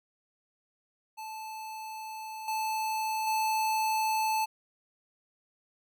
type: tone with level steps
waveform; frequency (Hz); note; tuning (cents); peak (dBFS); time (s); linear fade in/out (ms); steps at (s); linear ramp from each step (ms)
square; 874; A5; -12; -39 / -30 / -27; 1.17-4.46; 20; 2.48 / 3.27; 2
effects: none